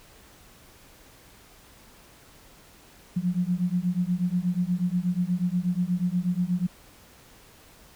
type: beating tone pair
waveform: sine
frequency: 174.61 / 182.91 Hz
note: F3 / F#3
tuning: 0 / -20 cents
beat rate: 8.3 Hz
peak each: -26 dBFS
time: 3.16-6.67 s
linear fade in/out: 10 ms
effects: pink hiss -53 dBFS RMS until 7.95 s